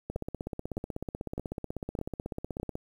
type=two click trains; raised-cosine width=2 ms; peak=-21 / -20 dBFS; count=44 / 5; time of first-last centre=0.1-2.754 / 0.16-2.599 s; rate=16.2 / 1.64 Hz; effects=9-bit